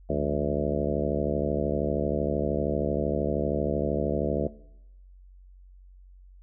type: harmonic tone with a mistuned harmonic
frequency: 72.9 Hz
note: D2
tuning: 12 cents flat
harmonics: 1 / 2 / 3 / 4 / 5 / 6 / 7 / 8 / 9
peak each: -33 / -33 / -33 / -33 / -33 / -33 / -33 / -33 / -33 dBFS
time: 0.09-4.48 s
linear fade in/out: 10 ms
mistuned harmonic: 2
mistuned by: +120 cents
effects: noise-tail reverb RT60 0.8 s tail -20 dB re dry + added 46 Hz sine -48 dBFS peak until 6.42 s